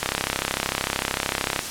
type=click train; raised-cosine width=0.3 ms; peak=-5 dBFS; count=53; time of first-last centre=0.03-1.592 s; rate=33.3 Hz; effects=white hiss -30 dBFS RMS until 1.7 s + low-pass 10000 Hz 12 dB/octave